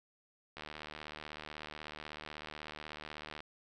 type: click train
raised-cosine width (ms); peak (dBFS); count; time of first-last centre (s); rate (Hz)
0.3; -28; 217; 0.57-3.405; 76.2
effects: none